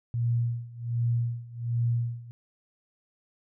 sine tone with tremolo, 118.3 Hz, A#2, 26 cents sharp, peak -22 dBFS, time 0.14-2.31 s, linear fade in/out 0 ms, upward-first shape sine, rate 1.3 Hz, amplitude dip 90%, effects none

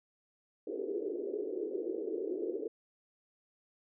pink band-pass noise, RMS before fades -37 dBFS, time 0.67-2.68 s, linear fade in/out 5 ms, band 340 to 450 Hz, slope 48 dB/octave, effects none

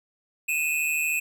square tone pair together, 2489 / 2642 Hz, D#7 / E7, 0 / +3 cents, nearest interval minor second, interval 103 cents, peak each -27 dBFS, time 0.48-1.2 s, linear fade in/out 10 ms, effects none

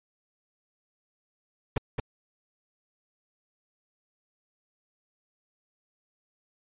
brown noise with echo, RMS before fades -25 dBFS, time 1.76-1.78 s, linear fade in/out 5 ms, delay 220 ms, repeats 1, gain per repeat -4 dB, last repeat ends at 2 s, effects resampled to 8000 Hz

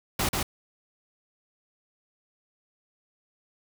pink noise with echo, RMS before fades -26 dBFS, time 0.19-0.29 s, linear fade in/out 5 ms, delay 140 ms, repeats 1, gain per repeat -2 dB, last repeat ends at 0.43 s, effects none

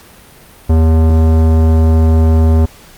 sine tone with tanh clipping, 80.3 Hz, E2, 45 cents flat, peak -8 dBFS, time 0.69-2.66 s, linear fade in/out 10 ms, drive 18 dB, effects pink hiss -40 dBFS RMS until 2.97 s + Opus 48 kbps

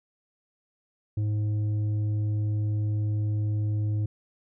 sine tone with tanh clipping, 105.5 Hz, G#2, 28 cents sharp, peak -25 dBFS, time 1.17-4.06 s, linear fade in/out 5 ms, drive 6 dB, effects none

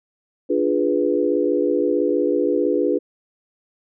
sine chord, D diminished seventh, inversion none, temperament equal, 293.7 / 349.2 / 415.3 / 493.9 Hz, D4 / F4 / Ab4 / Cb5, 0 / 0 / 0 / 0 cents, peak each -22 dBFS, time 0.49-2.99 s, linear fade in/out 20 ms, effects none

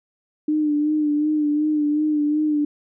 sine tone with vibrato, 300.5 Hz, D4, 40 cents sharp, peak -17 dBFS, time 0.48-2.65 s, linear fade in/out 5 ms, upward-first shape sine, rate 2.7 Hz, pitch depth 37 cents each way, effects none

